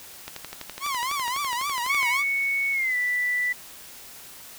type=click train; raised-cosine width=0.2 ms; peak=-17 dBFS; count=22; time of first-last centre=0.28-2.03 s; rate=12 Hz
type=tone with vibrato; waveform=sawtooth; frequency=1053 Hz; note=C6; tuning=11 cents sharp; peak=-22 dBFS; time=0.8-2.24 s; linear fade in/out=50 ms; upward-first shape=triangle; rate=3.7 Hz; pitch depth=210 cents each way
type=tone with pitch glide; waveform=sine; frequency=2217 to 1975.1 Hz; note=C#7 to B6; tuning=0 to 0 cents; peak=-22 dBFS; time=1.89-3.53 s; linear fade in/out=10 ms; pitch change=-200 cents; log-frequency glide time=2.72-2.96 s
effects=white hiss -44 dBFS RMS until 4.58 s

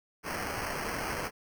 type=noise with sample-and-hold; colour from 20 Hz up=white; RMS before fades=-35 dBFS; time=0.23-1.31 s; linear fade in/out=50 ms; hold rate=3675 Hz; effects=none

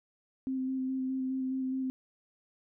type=tone with vibrato; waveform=sine; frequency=261.6 Hz; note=C4; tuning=in tune; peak=-30 dBFS; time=0.47-1.9 s; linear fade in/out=0 ms; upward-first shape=square; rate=4.8 Hz; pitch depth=12 cents each way; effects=none

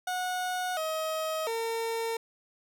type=tone with pitch steps; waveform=30% pulse; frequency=731 / 633 / 455.9 Hz; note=F#5 / D#5 / A#4; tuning=-21 / +30 / -39 cents; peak=-27 dBFS; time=0.07-2.17 s; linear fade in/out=5 ms; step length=700 ms; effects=none

